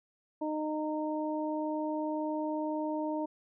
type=harmonic tone; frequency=307.3 Hz; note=D#4; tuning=21 cents flat; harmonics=1 / 2 / 3; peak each=-33 / -36 / -38 dBFS; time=0.41-3.26 s; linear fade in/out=10 ms; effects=none